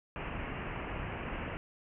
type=low-pass noise; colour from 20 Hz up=pink; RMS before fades=-39 dBFS; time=0.16-1.57 s; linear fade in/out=0 ms; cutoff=2900 Hz; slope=96 dB/octave; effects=none